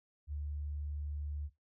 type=tone; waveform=sine; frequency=73.42 Hz; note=D2; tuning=in tune; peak=-37 dBFS; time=0.27-1.5 s; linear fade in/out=50 ms; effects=noise-tail reverb RT60 0.2 s tail -17 dB re dry